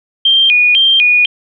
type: tone with vibrato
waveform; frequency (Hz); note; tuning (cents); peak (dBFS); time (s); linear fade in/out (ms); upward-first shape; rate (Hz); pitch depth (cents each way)
sine; 2789; F7; -3; -6; 0.25-1.26; 5; square; 2; 220
effects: none